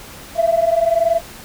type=tone pair together; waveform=sine; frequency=658 / 678.8 Hz; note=E5 / F5; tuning=-3 / -49 cents; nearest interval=minor second; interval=54 cents; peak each=-15 dBFS; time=0.35-1.21 s; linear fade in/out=50 ms; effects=tanh soft clip ceiling -6 dBFS + pink hiss -37 dBFS RMS until 1.44 s